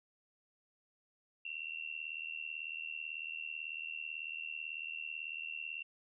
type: tone with amplitude modulation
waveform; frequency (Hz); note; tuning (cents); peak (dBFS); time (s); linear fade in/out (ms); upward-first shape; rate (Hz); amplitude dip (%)
sine; 2729; F7; -41; -36; 1.45-5.83; 5; sine; 78.1; 90
effects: none